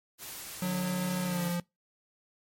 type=noise; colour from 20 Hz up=white; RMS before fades=-42 dBFS; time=0.18-1.59 s; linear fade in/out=50 ms
type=tone with pitch glide; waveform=square; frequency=182.1 to 174.48 Hz; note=F#3 to F3; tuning=-27 to -1 cents; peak=-30 dBFS; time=0.62-1.6 s; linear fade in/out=2 ms; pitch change=-74 cents; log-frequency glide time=1.24-1.44 s
type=tone with vibrato; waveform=sawtooth; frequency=148.5 Hz; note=D3; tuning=20 cents sharp; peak=-34 dBFS; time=0.63-1.5 s; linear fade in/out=10 ms; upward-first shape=sine; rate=6 Hz; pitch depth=14 cents each way
effects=noise-tail reverb RT60 0.2 s tail -24 dB re dry + MP3 64 kbps